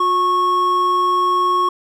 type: tone pair together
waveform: triangle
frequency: 359.5 / 1100 Hz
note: F#4 / C#6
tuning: -50 / -14 cents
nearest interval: octave + perfect fifth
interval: 1936 cents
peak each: -21 / -12 dBFS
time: 0-1.69 s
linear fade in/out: 5 ms
effects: none